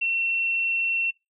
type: tone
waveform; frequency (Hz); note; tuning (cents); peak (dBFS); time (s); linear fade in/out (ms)
sine; 2712; E7; +49; -22; 0.01-1.11; 10
effects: noise-tail reverb RT60 0.2 s tail -21 dB re dry